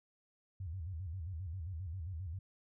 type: tone with vibrato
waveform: sine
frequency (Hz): 86.8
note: F2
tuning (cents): -10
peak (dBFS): -39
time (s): 0.6-2.39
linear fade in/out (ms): 5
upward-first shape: square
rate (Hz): 7.5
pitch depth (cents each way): 160
effects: none